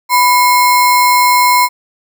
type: tone with sample-and-hold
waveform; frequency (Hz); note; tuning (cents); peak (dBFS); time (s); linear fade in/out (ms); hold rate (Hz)
sine; 990; B5; +4; -6; 0.09-1.69; 50; 3150
effects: none